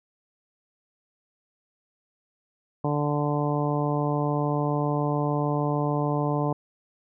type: harmonic tone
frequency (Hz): 146.83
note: D3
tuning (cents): 0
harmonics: 1 / 2 / 3 / 4 / 5 / 6 / 7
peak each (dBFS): -26 / -29 / -31 / -32 / -33 / -34 / -34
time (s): 2.84-6.53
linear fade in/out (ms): 5
effects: none

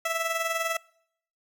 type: tone with tremolo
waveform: 15% pulse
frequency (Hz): 659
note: E5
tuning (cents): -1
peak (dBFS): -18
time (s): 0.05-0.77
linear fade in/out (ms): 5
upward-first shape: sine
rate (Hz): 20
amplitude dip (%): 55
effects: noise-tail reverb RT60 0.7 s tail -25 dB re dry

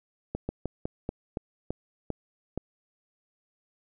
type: slowing click train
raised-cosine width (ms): 2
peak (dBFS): -17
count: 9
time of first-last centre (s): 0.35-2.576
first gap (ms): 140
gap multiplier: 1.19
effects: none

